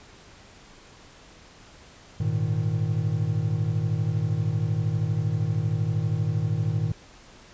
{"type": "chord", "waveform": "triangle", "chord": "Ab suspended second", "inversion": "none", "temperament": "equal", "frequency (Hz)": [103.83, 116.54, 155.56], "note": ["Ab2", "Bb2", "Eb3"], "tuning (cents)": [0, 0, 0], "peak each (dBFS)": -25, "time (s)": [2.2, 6.92], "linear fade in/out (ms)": 5, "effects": ["pink hiss -50 dBFS RMS until 7.53 s", "resampled to 16000 Hz"]}